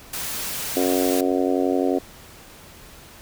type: noise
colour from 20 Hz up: white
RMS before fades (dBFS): -29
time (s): 0.13-1.21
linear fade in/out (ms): 5
type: harmonic tone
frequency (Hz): 91.5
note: F#2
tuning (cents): -19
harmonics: 3 / 4 / 5 / 6 / 7 / 8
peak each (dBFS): -22 / -24 / -26 / -28 / -29 / -30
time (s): 0.76-1.99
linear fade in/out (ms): 10
effects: pink hiss -45 dBFS RMS until 3.21 s